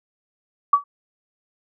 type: tone with exponential decay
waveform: sine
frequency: 1143 Hz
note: D6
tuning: 47 cents flat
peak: -7 dBFS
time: 0.73-0.84 s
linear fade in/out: 5 ms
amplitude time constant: 23 ms
effects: none